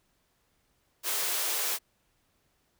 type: high-pass noise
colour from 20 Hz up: white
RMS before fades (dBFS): -30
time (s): 1.03-1.79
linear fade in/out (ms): 50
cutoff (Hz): 340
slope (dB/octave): 48
effects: pink hiss -72 dBFS RMS until 2.79 s

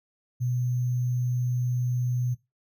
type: tone with sample-and-hold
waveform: sine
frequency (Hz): 123.47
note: B2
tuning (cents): 0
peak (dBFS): -24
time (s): 0.4-2.35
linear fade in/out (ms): 20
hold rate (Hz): 6300
effects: noise-tail reverb RT60 0.2 s tail -17 dB re dry

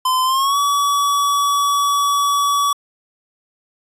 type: tone with pitch glide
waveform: square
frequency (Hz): 1027 to 1139.5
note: C6 to C#6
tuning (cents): -33 to +47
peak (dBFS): -15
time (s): 0.05-2.73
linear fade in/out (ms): 5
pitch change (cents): +180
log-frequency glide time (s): 0.24-0.58
effects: resampled to 32000 Hz

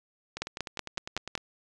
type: two click trains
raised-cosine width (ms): 0.2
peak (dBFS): -19 / -13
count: 11 / 6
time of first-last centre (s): 0.37-1.377 / 0.42-1.353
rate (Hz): 9.93 / 5.36
effects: resampled to 22050 Hz

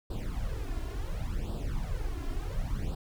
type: noise with flanger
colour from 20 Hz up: brown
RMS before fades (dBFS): -33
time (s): 0.1-2.95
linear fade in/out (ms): 5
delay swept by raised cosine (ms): 0.23 to 2.93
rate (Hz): 0.7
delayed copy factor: +0.85
effects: none

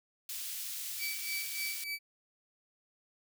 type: high-pass noise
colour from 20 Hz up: white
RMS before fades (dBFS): -40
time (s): 0.29-1.84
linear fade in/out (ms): 2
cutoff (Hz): 2800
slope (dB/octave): 12
type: tone with tremolo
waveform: 30% pulse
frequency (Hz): 2300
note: D7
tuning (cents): -37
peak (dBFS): -32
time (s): 0.98-1.99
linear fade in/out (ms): 50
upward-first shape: sine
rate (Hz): 3.4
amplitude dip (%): 80
effects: none

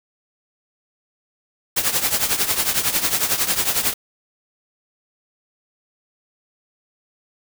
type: noise with tremolo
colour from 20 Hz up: white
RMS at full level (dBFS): -17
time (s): 1.76-3.94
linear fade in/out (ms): 10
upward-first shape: triangle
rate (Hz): 11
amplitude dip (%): 80
effects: none

